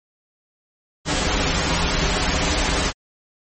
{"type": "noise with comb filter", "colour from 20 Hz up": "pink", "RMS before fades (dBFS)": -20, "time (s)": [1.05, 2.93], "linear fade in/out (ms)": 50, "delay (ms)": 8.8, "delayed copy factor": -0.85, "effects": ["MP3 32 kbps"]}